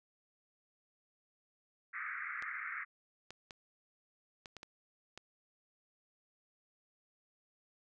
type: band-pass noise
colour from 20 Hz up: white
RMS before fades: -42 dBFS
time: 1.93-2.85 s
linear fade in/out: 20 ms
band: 1200 to 2200 Hz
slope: 96 dB/octave
type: clicks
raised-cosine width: 0.2 ms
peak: -30 dBFS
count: 7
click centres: 2.424 / 3.306 / 3.508 / 4.458 / 4.567 / 4.631 / 5.176 s
effects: none